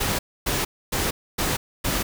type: noise bursts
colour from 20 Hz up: pink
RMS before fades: -24 dBFS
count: 5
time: 0-2.03 s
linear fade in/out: 10 ms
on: 190 ms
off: 270 ms
effects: none